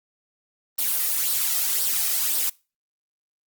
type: noise with flanger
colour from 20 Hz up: blue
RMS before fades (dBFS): -23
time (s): 0.78-2.5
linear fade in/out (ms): 10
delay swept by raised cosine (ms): 0.21 to 1.61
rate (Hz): 1.9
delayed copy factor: +0.55
effects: noise-tail reverb RT60 0.3 s tail -23 dB re dry + Opus 24 kbps